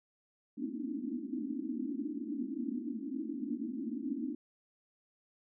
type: band-pass noise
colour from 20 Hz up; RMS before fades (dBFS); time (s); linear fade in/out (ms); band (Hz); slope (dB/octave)
white; -38; 0.57-4.35; 5; 220 to 320; 96
effects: none